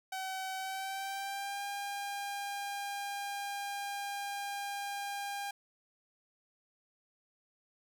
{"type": "tone with pitch glide", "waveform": "sawtooth", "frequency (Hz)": [760, 804.3], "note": ["F#5", "G5"], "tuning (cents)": [46, 44], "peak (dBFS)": -33, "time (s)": [0.12, 5.51], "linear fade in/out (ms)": 5, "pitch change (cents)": 98, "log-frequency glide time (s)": [0.58, 1.64], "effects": []}